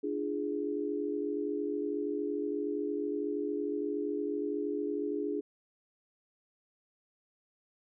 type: chord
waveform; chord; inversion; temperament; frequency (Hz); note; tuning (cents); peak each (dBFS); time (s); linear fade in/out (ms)
sine; D diminished; none; equal with one note detuned; 293.7 / 342.2 / 415.3; D4 / F4 / Ab4; 0 / -35 / 0; -35 / -38 / -34; 0.03-5.41; 10
effects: none